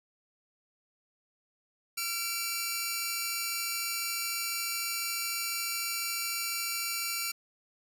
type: tone pair together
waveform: 10% pulse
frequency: 1368 / 2318 Hz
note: F6 / D7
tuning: -36 / -23 cents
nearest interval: major sixth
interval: 913 cents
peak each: -28 / -24 dBFS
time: 1.97-7.32 s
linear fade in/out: 10 ms
effects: 9-bit